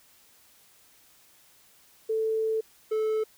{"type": "tone pair in turn", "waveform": ["sine", "triangle"], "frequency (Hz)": [441.6, 435.5], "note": ["A4", "A4"], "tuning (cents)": [6, -18], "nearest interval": "unison", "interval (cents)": 24, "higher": "first", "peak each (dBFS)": [-24, -22], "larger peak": "second", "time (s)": [[2.09, 2.61], [2.91, 3.24]], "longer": "first", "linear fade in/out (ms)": 10, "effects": ["white hiss -59 dBFS RMS until 3.37 s"]}